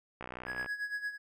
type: click train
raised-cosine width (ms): 0.5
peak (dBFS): -26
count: 29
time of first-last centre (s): 0.21-0.661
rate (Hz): 62.1
type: tone with tremolo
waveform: triangle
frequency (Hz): 1670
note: G#6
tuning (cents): +9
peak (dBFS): -30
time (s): 0.46-1.18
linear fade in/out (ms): 50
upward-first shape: sine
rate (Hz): 8.7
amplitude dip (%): 75
effects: none

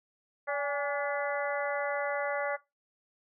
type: harmonic tone with a mistuned harmonic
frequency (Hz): 287.1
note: D4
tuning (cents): -39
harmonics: 2 / 3 / 4 / 5 / 6 / 7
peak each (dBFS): -32 / -37 / -38 / -37 / -38 / -39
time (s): 0.47-2.57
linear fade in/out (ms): 20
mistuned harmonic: 3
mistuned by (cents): -66
effects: noise-tail reverb RT60 0.2 s tail -18 dB re dry

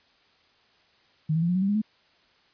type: tone with pitch steps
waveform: sine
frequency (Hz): 155.56 / 162.92 / 170.62 / 178.69 / 187.14 / 195.99 / 205.3 / 215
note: D#3 / E3 / F3 / F3 / F#3 / G3 / G#3 / A3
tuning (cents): 0 / -20 / -40 / +40 / +20 / 0 / -20 / -40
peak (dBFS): -21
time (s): 1.29-1.818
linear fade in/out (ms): 10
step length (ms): 66
effects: white hiss -62 dBFS RMS until 2.53 s + resampled to 11025 Hz

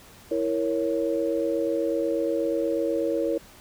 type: chord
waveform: sine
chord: A# diminished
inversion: second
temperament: equal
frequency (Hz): 329.6 / 466.2 / 554.4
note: E4 / A#4 / C#5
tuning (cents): 0 / 0 / 0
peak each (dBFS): -27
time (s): 0.31-3.38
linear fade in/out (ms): 5
effects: pink hiss -50 dBFS RMS until 3.6 s

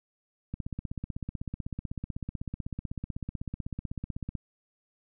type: click train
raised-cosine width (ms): 5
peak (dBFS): -22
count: 62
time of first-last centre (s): 0.54-4.353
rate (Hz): 16
effects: none

